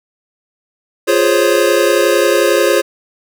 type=chord; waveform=square; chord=Db major seventh; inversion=first; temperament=equal; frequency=349.2 / 415.3 / 523.3 / 554.4 Hz; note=F4 / Ab4 / C5 / Db5; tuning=0 / 0 / 0 / 0 cents; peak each=-16 dBFS; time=1.07-2.82 s; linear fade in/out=20 ms; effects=none